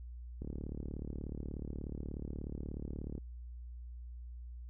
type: click train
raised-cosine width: 3 ms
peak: -29 dBFS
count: 102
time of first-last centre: 0.42-3.18 s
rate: 36.6 Hz
effects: added 60 Hz sine -44 dBFS peak until 4.69 s